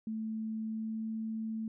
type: tone with pitch glide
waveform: sine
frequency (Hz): 220 to 221.4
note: A3 to A3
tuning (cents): 0 to +11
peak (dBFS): -34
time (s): 0.07-1.68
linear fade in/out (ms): 2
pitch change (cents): +11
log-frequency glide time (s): 0.65-1.09
effects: none